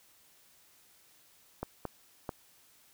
clicks, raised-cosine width 1 ms, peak -21 dBFS, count 3, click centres 1.63 / 1.853 / 2.292 s, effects white hiss -63 dBFS RMS until 2.93 s

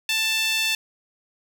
sawtooth tone with high-pass filter, 885 Hz, A5, 10 cents sharp, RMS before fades -23 dBFS, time 0.09-0.75 s, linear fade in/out 2 ms, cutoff 2900 Hz, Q 2.7, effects none

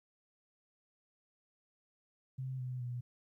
sine tone with pitch steps, 130.81 / 126.65 / 122.62 Hz, C3 / B2 / B2, 0 / +44 / -12 cents, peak -37 dBFS, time 2.38-3.01 s, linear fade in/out 10 ms, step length 210 ms, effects 13-bit

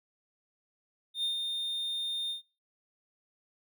triangle tone with ADSR envelope, 3640 Hz, A#7, 42 cents flat, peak -26 dBFS, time 1.14-2.42 s, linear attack 94 ms, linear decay 120 ms, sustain -4 dB, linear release 120 ms, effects noise-tail reverb RT60 0.3 s tail -20 dB re dry

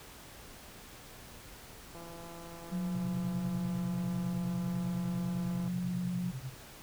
click train, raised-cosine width 1 ms, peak -36 dBFS, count 631, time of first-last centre 1.95-5.678 s, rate 169 Hz
sine tone with pitch glide, 180.7 to 178.93 Hz, F#3 to F3, -41 to +42 cents, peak -32 dBFS, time 2.71-6.32 s, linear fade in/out 20 ms, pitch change -17 cents, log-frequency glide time 3.29-4.31 s
sine tone with tremolo, 130.81 Hz, C3, in tune, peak -35 dBFS, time 2.94-6.55 s, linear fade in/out 20 ms, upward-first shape sine, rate 10 Hz, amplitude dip 90%
effects pink hiss -51 dBFS RMS until 6.82 s

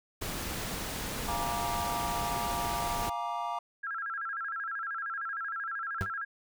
pink noise, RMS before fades -36 dBFS, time 0.21-3.1 s, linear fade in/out 10 ms
triangle chord, Bb dominant seventh, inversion second, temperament equal with one note detuned, 698.5 / 830.6 / 945.3 / 1174.7 Hz, F5 / Ab5 / Bb5 / D6, 0 / 0 / +24 / 0 cents, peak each -35 / -38 / -34 / -36 dBFS, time 1.28-3.59 s, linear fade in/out 5 ms
sine tone with vibrato, 1480 Hz, F#6, in tune, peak -33 dBFS, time 3.83-6.25 s, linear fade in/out 10 ms, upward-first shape square, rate 13 Hz, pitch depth 170 cents each way
35% pulse tone with exponential decay, 96.3 Hz, G2, 30 cents flat, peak -24 dBFS, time 6.01-6.11 s, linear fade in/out 0 ms, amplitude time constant 21 ms
effects none

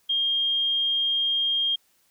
sine tone, 3220 Hz, G7, 46 cents sharp, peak -21 dBFS, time 0.09-1.76 s, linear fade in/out 10 ms, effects white hiss -65 dBFS RMS until 2.1 s

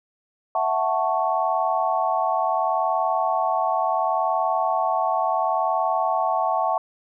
sine chord, F# minor seventh, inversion third, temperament equal, 659.3 / 740 / 880 / 1108.7 Hz, E5 / F#5 / A5 / C#6, 0 / 0 / 0 / 0 cents, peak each -25 / -24 / -25 / -26 dBFS, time 0.55-6.78 s, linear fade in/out 2 ms, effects none

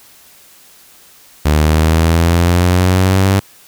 sawtooth linear sweep, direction up, 74.7 to 98 Hz, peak -5 dBFS, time 1.45-3.4 s, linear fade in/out 10 ms, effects white hiss -44 dBFS RMS until 3.67 s

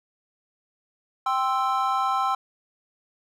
triangle chord, C major, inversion second, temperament equal, 784 / 1046.5 / 1318.5 Hz, G5 / C6 / E6, 0 / 0 / 0 cents, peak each -24 dBFS, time 1.26-2.35 s, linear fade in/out 5 ms, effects none

